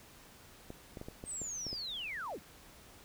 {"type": "clicks", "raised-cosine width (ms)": 2, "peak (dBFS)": -30, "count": 8, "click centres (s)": [0.704, 0.972, 1.014, 1.085, 1.239, 1.417, 1.667, 1.73]}
{"type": "linear sweep", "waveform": "sine", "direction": "down", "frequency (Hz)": [8520, 92.5], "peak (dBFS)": -38, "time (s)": [1.25, 2.4], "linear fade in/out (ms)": 50}
{"effects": ["pink hiss -57 dBFS RMS until 3.04 s"]}